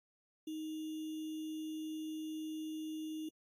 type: tone with sample-and-hold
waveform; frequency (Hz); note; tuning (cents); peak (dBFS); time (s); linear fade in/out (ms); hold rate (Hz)
sine; 312.6; D#4; +8; -39; 0.47-3.29; 5; 3150
effects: AAC 48 kbps